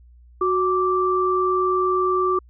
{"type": "tone pair together", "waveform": "sine", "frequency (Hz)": [368.8, 1170], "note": ["F#4", "D6"], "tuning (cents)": [-6, -7], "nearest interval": "octave + minor sixth", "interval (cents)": 1999, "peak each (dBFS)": -20, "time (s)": [0.41, 2.39], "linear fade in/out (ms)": 5, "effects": ["added 60 Hz sine -46 dBFS peak until 2.49 s"]}